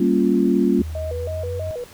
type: chord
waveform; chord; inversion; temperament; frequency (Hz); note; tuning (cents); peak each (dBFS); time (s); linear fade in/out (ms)
sine; G half-diminished seventh; none; equal; 196 / 233.1 / 277.2 / 349.2; G3 / Bb3 / Db4 / F4; 0 / 0 / 0 / 0; -20; 0-0.82; 5
type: tone with pitch glide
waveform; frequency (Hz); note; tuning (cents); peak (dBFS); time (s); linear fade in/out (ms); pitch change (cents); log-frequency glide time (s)
sine; 78.8 to 90; D#2 to F#2; +23 to -47; -26; 0.79-1.71; 0; +230; 1.02-1.56
type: tone with vibrato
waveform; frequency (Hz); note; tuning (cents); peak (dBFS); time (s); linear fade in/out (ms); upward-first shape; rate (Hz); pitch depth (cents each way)
sine; 554.4; C#5; 0; -26; 0.95-1.84; 2; square; 3.1; 220
effects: pink hiss -45 dBFS RMS until 1.93 s